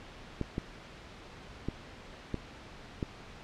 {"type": "clicks", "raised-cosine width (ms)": 3, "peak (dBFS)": -19, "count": 5, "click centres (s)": [0.413, 0.581, 1.686, 2.343, 3.028], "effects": ["pink hiss -49 dBFS RMS until 3.43 s", "low-pass 4000 Hz 12 dB/octave"]}